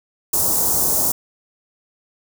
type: band-stop noise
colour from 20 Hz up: white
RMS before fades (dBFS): -18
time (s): 0.33-1.12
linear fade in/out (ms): 5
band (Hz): 1000 to 6100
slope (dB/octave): 24
effects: none